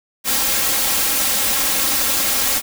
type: noise with comb filter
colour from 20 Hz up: white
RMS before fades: -18 dBFS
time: 0.24-2.62 s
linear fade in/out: 50 ms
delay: 3.7 ms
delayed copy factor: +0.7
effects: none